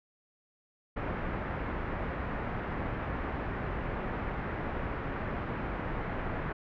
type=low-pass noise; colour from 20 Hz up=pink; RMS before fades=-35 dBFS; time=0.96-6.53 s; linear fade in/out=10 ms; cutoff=2000 Hz; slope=24 dB/octave; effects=none